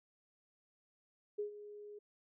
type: tone with ADSR envelope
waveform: sine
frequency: 415.3 Hz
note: G#4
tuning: in tune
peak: -34 dBFS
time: 1.38-1.99 s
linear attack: 14 ms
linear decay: 110 ms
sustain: -14 dB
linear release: 9 ms
effects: none